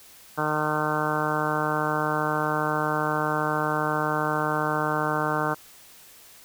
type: harmonic tone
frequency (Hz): 152.5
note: D#3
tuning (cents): -34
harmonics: 1 / 2 / 3 / 4 / 5 / 6 / 7 / 8 / 9 / 10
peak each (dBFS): -32 / -32 / -32 / -32 / -32 / -32 / -32 / -32 / -32 / -32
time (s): 0.37-5.55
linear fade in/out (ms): 20
effects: white hiss -50 dBFS RMS until 6.44 s